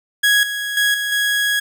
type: tone with level steps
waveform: 30% pulse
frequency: 1661.2 Hz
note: G#6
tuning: in tune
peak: -9 / -19 / -11 / -17 / -13 dBFS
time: 0.23-1.6 s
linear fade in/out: 10 ms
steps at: 0.43 / 0.77 / 0.94 / 1.12 s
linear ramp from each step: 2 ms
effects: none